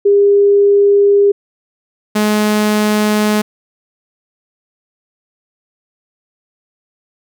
sine / sawtooth tone pair in turn, 403.6 / 211.5 Hz, G#4 / G#3, -49 / +32 cents, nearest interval major seventh, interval 1119 cents, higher first, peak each -6 / -7 dBFS, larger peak first, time 0.05-1.32 / 2.15-3.42 s, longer neither, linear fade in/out 10 ms, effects none

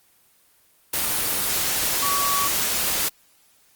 sine tone in noise, 1134 Hz, C#6, 39 cents sharp, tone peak -23 dBFS, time 2.02-2.48 s, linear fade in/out 10 ms, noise white, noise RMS -23 dBFS, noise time 0.93-3.09 s, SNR -3 dB, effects white hiss -59 dBFS RMS until 3.75 s + Opus 24 kbps

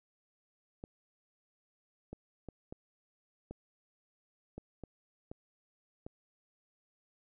clicks, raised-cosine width 2 ms, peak -30 dBFS, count 9, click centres 0.839 / 2.13 / 2.487 / 2.725 / 3.51 / 4.58 / 4.837 / 5.315 / 6.065 s, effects none

